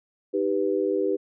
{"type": "chord", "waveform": "sine", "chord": "Eb augmented", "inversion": "none", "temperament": "equal", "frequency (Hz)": [311.1, 392, 493.9], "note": ["Eb4", "G4", "B4"], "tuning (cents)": [0, 0, 0], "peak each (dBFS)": [-28, -24, -27], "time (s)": [0.33, 1.17], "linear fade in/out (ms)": 20, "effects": []}